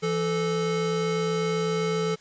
square tone pair together, 168.21 / 436.8 Hz, E3 / A4, +35 / -13 cents, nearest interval octave + perfect fourth, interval 1652 cents, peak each -29 / -26 dBFS, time 0.02-2.16 s, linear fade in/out 20 ms, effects white hiss -54 dBFS RMS until 2.2 s + resampled to 16000 Hz

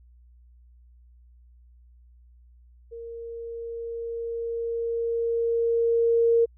sine tone with level ramp, 463.7 Hz, A#4, 9 cents flat, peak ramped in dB -36 to -16 dBFS, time 2.91-6.46 s, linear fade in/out 20 ms, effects added 60 Hz sine -51 dBFS peak until 6.57 s

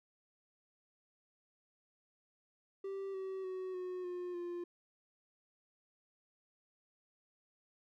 triangle tone with pitch steps, 390 / 381.5 / 373.2 / 365.1 / 357.2 / 349.5 Hz, G4 / G4 / F#4 / F#4 / F4 / F4, -9 / -47 / +15 / -23 / +39 / +1 cents, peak -37 dBFS, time 2.84-4.64 s, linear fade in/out 5 ms, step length 300 ms, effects none

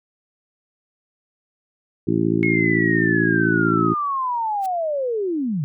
harmonic tone, 55.7 Hz, A1, 22 cents sharp, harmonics 2 / 3 / 4 / 5 / 6 / 7, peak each -27 / -23 / -26 / -23 / -21 / -26 dBFS, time 2.07-3.94 s, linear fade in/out 10 ms
sine linear sweep, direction down, 2184 to 133.6 Hz, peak -20 dBFS, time 2.43-5.64 s, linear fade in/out 0 ms
white noise with exponential growth, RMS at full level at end -35 dBFS, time 4.58-4.66 s, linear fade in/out 1 ms, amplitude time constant 16 ms
effects none

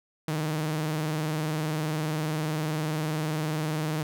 sawtooth tone with vibrato, 155 Hz, D#3, 6 cents flat, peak -23 dBFS, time 0.28-4.03 s, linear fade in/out 2 ms, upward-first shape square, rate 20 Hz, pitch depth 63 cents each way, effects none

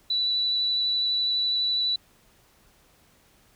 sine tone with vibrato, 3956 Hz, B7, 2 cents sharp, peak -22 dBFS, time 0.1-1.96 s, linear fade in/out 5 ms, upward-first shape triangle, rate 12 Hz, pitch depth 12 cents each way, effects pink hiss -60 dBFS RMS until 3.55 s

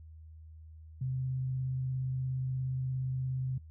sine tone with vibrato, 130 Hz, C3, 11 cents flat, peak -31 dBFS, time 1.01-3.58 s, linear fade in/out 5 ms, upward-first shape sine, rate 17 Hz, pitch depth 13 cents each way, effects noise-tail reverb RT60 0.1 s tail -18 dB re dry + added 79 Hz sine -48 dBFS peak until 3.7 s

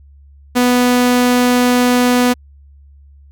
sawtooth tone, 246.9 Hz, B3, in tune, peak -6 dBFS, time 0.55-2.34 s, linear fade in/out 20 ms, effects added 70 Hz sine -40 dBFS peak until 3.31 s

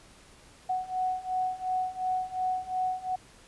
sine beating tone pair, 740 / 742.8 Hz, F#5 / F#5, 0 / +7 cents, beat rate 2.8 Hz, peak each -32 / -30 dBFS, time 0.69-3.16 s, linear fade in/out 10 ms, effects pink hiss -55 dBFS RMS until 3.47 s + resampled to 24000 Hz

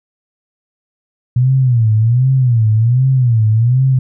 sine tone with vibrato, 120 Hz, B2, 49 cents flat, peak -8 dBFS, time 1.36-3.99 s, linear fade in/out 5 ms, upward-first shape sine, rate 1.3 Hz, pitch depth 180 cents each way, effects none

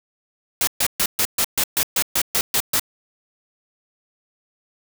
white noise bursts, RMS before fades -19 dBFS, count 12, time 0.61-2.796 s, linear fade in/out 2 ms, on 63 ms, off 130 ms, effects none

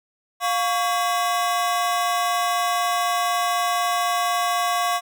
40% pulse ring-modulated tone, 912 Hz, A#5, 38 cents flat, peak -16 dBFS, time 0.4-5.01 s, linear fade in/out 50 ms, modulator 207 Hz, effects none

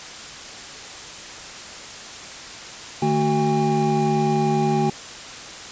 triangle tone cluster, 152.2 / 222.6 / 374 / 808 Hz, D#3 / A3 / F#4 / G#5, -38 / +20 / +19 / -48 cents, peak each -21 dBFS, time 3.02-4.9 s, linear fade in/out 5 ms, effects white hiss -36 dBFS RMS until 5.71 s + resampled to 16000 Hz

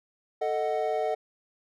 triangle chord, D# diminished, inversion second, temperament equal with one note detuned, 442 / 622.3 / 740 Hz, A4 / D#5 / F#5, +8 / 0 / 0 cents, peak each -28 dBFS, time 0.41-1.15 s, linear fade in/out 10 ms, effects none

